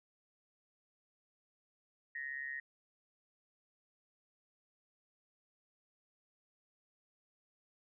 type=tone with amplitude modulation; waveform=sine; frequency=1864.7 Hz; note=A#6; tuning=in tune; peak=-36 dBFS; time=2.15-2.6 s; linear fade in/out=5 ms; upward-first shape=sine; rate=137 Hz; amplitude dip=75%; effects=none